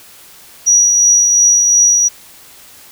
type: tone with tremolo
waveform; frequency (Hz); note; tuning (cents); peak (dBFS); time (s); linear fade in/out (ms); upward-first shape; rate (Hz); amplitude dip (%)
sine; 5800; F#8; -35; -5; 0.66-2.09; 20; triangle; 2.8; 35
effects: white hiss -40 dBFS RMS until 2.91 s